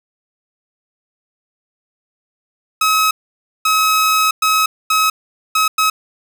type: tone bursts at uneven times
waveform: sawtooth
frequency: 1279 Hz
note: D#6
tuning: 47 cents sharp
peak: -8 dBFS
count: 6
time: 2.81-3.11 / 3.65-4.31 / 4.42-4.66 / 4.9-5.1 / 5.55-5.68 / 5.78-5.9 s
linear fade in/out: 5 ms
effects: none